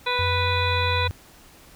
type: harmonic tone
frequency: 493.9 Hz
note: B4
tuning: in tune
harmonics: 1 / 2 / 3 / 4 / 5 / 7 / 8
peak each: -29 / -26 / -31 / -33 / -28 / -32 / -30 dBFS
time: 0.06-1.08 s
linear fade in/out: 10 ms
type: tone with pitch glide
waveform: sine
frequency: 90.8 to 89.91 Hz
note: F#2 to F#2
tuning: -32 to -49 cents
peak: -24 dBFS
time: 0.19-1.11 s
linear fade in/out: 0 ms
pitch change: -17 cents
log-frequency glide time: 0.51-0.94 s
effects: pink hiss -50 dBFS RMS until 1.75 s